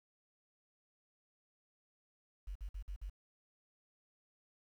sine tone bursts, 47.24 Hz, F#1, 37 cents sharp, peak -40 dBFS, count 5, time 2.47-3.099 s, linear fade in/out 10 ms, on 85 ms, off 51 ms, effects 11-bit

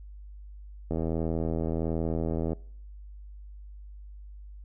click train, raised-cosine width 2 ms, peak -17 dBFS, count 133, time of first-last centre 0.91-2.532 s, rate 81.4 Hz, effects noise-tail reverb RT60 0.6 s tail -24 dB re dry + added 50 Hz sine -42 dBFS peak until 4.64 s

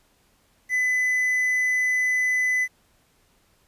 triangle tone with quantisation, 2006 Hz, B6, 26 cents sharp, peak -18 dBFS, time 0.69-2.68 s, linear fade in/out 50 ms, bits 8, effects pink hiss -63 dBFS RMS until 3.67 s + resampled to 32000 Hz

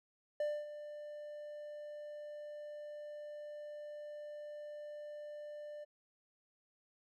triangle tone with ADSR envelope, 594 Hz, D5, 20 cents sharp, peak -30 dBFS, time 0.4-5.85 s, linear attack 3 ms, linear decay 250 ms, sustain -13 dB, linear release 19 ms, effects none

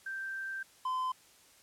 sine / triangle tone pair in turn, 1568 / 1025.4 Hz, G6 / C6, 0 / -35 cents, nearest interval perfect fifth, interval 735 cents, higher first, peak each -36 / -29 dBFS, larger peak second, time 0.06-0.63 / 0.85-1.12 s, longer first, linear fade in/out 5 ms, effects white hiss -61 dBFS RMS until 1.62 s + low-pass 11000 Hz 12 dB/octave

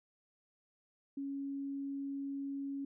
sine tone, 277.2 Hz, C#4, in tune, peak -37 dBFS, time 1.17-2.85 s, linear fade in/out 5 ms, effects none

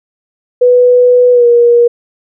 sine tone with pitch glide, 493.9 to 475.7 Hz, B4 to A#4, 0 to +35 cents, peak -3 dBFS, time 0.61-1.88 s, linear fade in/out 10 ms, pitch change -65 cents, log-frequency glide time 1.32-1.46 s, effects none

